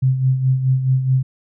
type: tone with tremolo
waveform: sine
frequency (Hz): 130.81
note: C3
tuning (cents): 0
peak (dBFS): -11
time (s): 0.02-1.23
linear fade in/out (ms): 10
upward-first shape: sine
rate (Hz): 4.7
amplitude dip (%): 60
effects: none